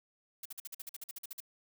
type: noise bursts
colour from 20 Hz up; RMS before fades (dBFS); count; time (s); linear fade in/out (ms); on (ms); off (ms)
blue; -43; 14; 0.43-1.404; 5; 25; 48
effects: none